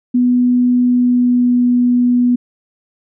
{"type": "tone with pitch glide", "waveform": "sine", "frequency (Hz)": [246.9, 245.1], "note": ["B3", "B3"], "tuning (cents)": [0, -13], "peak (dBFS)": -9, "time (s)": [0.14, 2.36], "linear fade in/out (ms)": 10, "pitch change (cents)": -13, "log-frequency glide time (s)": [0.8, 1.64], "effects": []}